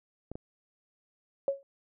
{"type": "clicks", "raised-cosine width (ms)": 2, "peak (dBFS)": -26, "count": 2, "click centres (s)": [0.316, 0.355]}
{"type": "tone with exponential decay", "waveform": "sine", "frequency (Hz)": 552, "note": "C#5", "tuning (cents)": -7, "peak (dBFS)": -21, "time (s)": [1.48, 1.63], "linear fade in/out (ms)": 1, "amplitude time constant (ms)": 32}
{"effects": []}